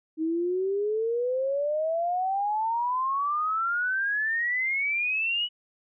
sine exponential sweep, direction up, 312.2 to 2960 Hz, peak -24 dBFS, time 0.17-5.49 s, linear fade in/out 50 ms, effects none

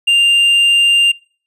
sine tone with hard clipping, 2794 Hz, F7, in tune, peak -9 dBFS, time 0.07-1.12 s, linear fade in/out 10 ms, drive 3 dB, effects noise-tail reverb RT60 0.5 s tail -26 dB re dry + resampled to 32000 Hz

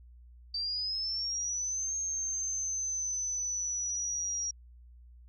sine linear two-way sweep, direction up then down, 4628 to 6420 to 5680 Hz, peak -31 dBFS, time 0.54-4.51 s, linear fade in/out 5 ms, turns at 1.96 s, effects added 60 Hz sine -51 dBFS peak until 5.28 s

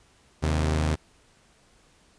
sawtooth tone pair together, 77.78 / 130.81 Hz, D#2 / C3, 0 / 0 cents, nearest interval major sixth, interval 900 cents, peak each -19 / -26 dBFS, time 0.42-0.96 s, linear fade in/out 20 ms, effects pink hiss -60 dBFS RMS until 2.18 s + resampled to 22050 Hz

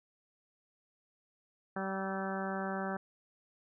harmonic tone with a mistuned harmonic, 192.7 Hz, G3, 29 cents flat, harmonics 1 / 2 / 3 / 4 / 5 / 6 / 7 / 8 / 9, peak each -38 / -42 / -42 / -41 / -47 / -47 / -45 / -44 / -49 dBFS, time 1.76-2.97 s, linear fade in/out 5 ms, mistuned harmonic 7, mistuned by -31 cents, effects none

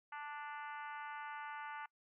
harmonic tone, 293.7 Hz, D4, in tune, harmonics 3 / 4 / 5 / 6 / 7 / 8 / 9 / 10, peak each -47 / -51 / -50 / -56 / -55 / -63 / -62 / -66 dBFS, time 0.12-1.86 s, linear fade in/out 5 ms, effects noise-tail reverb RT60 0.1 s tail -24 dB re dry

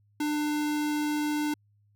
square tone, 298.8 Hz, D4, 30 cents sharp, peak -27 dBFS, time 0.2-1.54 s, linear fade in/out 5 ms, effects added 103 Hz sine -62 dBFS peak until 1.95 s

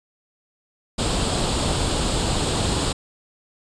pink noise with comb filter, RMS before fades -22 dBFS, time 0.98-2.93 s, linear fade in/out 10 ms, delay 0.25 ms, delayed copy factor +0.55, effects resampled to 22050 Hz

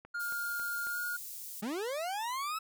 click train, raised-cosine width 0.5 ms, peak -35 dBFS, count 4, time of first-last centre 0.05-0.87 s, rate 3.66 Hz
triangle tone with pitch glide, 1414 to 1435.4 Hz, F6 to F6, +21 to +47 cents, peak -32 dBFS, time 0.14-1.17 s, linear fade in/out 10 ms, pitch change +26 cents, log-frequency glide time 0.9-0.99 s
white high-pass noise, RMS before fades -44 dBFS, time 0.19-1.62 s, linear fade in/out 20 ms, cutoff 6900 Hz, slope 12 dB/octave
40% pulse linear sweep, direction up, 192 to 1318.5 Hz, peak -33 dBFS, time 1.62-2.59 s, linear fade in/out 10 ms
effects none

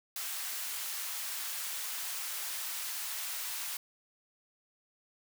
white high-pass noise, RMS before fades -38 dBFS, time 0.16-3.77 s, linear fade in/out 2 ms, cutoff 940 Hz, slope 12 dB/octave, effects none

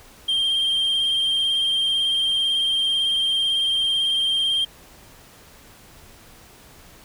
sine tone with vibrato, 3180 Hz, G7, 24 cents sharp, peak -16 dBFS, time 0.28-4.65 s, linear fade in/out 10 ms, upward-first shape sine, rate 18 Hz, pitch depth 24 cents each way, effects tanh soft clip ceiling -17 dBFS + pink hiss -48 dBFS RMS until 7.04 s

